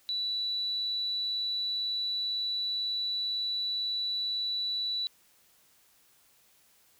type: tone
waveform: sine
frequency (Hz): 3951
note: B7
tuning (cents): 0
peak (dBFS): -29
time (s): 0.09-5.07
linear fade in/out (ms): 0
effects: white hiss -64 dBFS RMS until 6.99 s